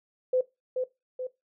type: tone with echo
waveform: sine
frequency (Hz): 509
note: C5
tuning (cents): -48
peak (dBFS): -21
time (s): 0.33-0.41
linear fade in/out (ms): 5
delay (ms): 430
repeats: 2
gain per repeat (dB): -5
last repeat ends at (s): 1.27
effects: noise-tail reverb RT60 0.2 s tail -17 dB re dry